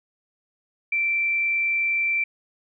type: tone with frequency modulation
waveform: sine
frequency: 2344 Hz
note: D7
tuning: 4 cents flat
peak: -20 dBFS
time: 0.92-2.24 s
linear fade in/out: 5 ms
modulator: 50.6 Hz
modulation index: 0.34
effects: none